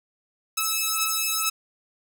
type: beating tone pair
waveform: 5% pulse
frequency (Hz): 1300 / 1302.2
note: E6 / E6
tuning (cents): -24 / -22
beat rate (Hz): 2.2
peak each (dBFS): -14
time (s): 0.57-1.5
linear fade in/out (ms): 10
effects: none